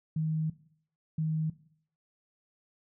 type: tone bursts at uneven times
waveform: sine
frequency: 157.4 Hz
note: D#3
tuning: 20 cents sharp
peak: -27 dBFS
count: 2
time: 0.16-0.5 / 1.18-1.5 s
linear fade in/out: 5 ms
effects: noise-tail reverb RT60 0.6 s tail -17 dB re dry